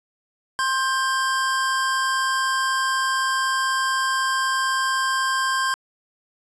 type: tone pair together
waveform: square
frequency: 1056 / 1585.2 Hz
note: C6 / G6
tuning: +16 / +19 cents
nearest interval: perfect fifth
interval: 703 cents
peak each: -23 / -24 dBFS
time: 0.59-5.74 s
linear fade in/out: 0 ms
effects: resampled to 24000 Hz + 8-bit